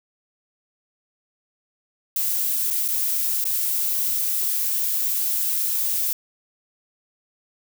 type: noise with dropouts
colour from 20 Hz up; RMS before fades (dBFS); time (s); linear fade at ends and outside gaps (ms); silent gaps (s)
violet; -23; 2.16-6.13; 2; 2.704-2.708 / 2.881-2.885 / 3.442-3.452
effects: none